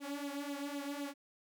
sawtooth tone with flanger, 284.3 Hz, C#4, 44 cents sharp, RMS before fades -41 dBFS, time 0-1.14 s, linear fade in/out 50 ms, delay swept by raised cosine 0.27 to 3.27 ms, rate 3.9 Hz, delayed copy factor +0.7, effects none

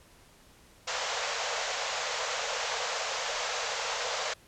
pink band-pass noise, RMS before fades -33 dBFS, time 0.87-4.34 s, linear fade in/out 10 ms, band 460 to 7400 Hz, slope 96 dB/octave, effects pink hiss -58 dBFS RMS until 4.47 s + low-pass 12000 Hz 12 dB/octave

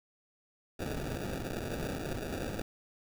white noise with sample-and-hold, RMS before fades -37 dBFS, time 0.79-2.62 s, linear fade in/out 5 ms, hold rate 1050 Hz, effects none

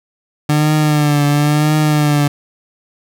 30% pulse tone with vibrato, 149 Hz, D3, 25 cents sharp, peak -8 dBFS, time 0.49-2.28 s, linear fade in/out 5 ms, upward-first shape triangle, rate 0.98 Hz, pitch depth 56 cents each way, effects none

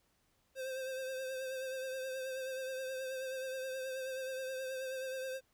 square tone with vibrato, 523.3 Hz, C5, in tune, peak -39 dBFS, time 0.55-5.41 s, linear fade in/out 50 ms, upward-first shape triangle, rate 9.4 Hz, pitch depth 38 cents each way, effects pink hiss -75 dBFS RMS until 5.53 s

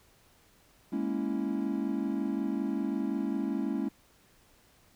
triangle chord, A# half-diminished seventh, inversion third, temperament equal, 207.7 / 233.1 / 277.2 / 329.6 Hz, G#3 / A#3 / C#4 / E4, 0 / 0 / 0 / 0 cents, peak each -32 / -34 / -31 / -34 dBFS, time 0.92-3.89 s, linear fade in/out 10 ms, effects pink hiss -63 dBFS RMS until 4.95 s

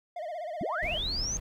triangle tone with vibrato, 658 Hz, E5, 3 cents flat, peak -32 dBFS, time 0.16-0.98 s, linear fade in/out 5 ms, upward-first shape sine, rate 16 Hz, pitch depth 150 cents each way
sine linear sweep, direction up, 135.8 to 6450 Hz, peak -30 dBFS, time 0.61-1.37 s, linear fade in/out 0 ms
brown noise, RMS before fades -37 dBFS, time 0.82-1.4 s, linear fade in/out 10 ms
effects none

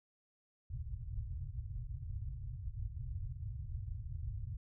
white low-pass noise, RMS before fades -42 dBFS, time 0.7-4.57 s, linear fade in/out 5 ms, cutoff 130 Hz, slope 96 dB/octave, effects none

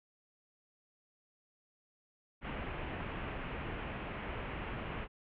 pink low-pass noise, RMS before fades -41 dBFS, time 2.41-5.08 s, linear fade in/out 50 ms, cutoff 2900 Hz, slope 48 dB/octave, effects none

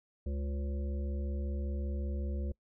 harmonic tone with a mistuned harmonic, 70.4 Hz, C#2, 27 cents sharp, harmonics 1 / 3 / 5 / 7 / 8, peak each -33 / -43 / -47 / -50 / -51 dBFS, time 0.26-2.52 s, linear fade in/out 5 ms, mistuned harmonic 7, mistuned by +18 cents, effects noise-tail reverb RT60 0.1 s tail -24 dB re dry

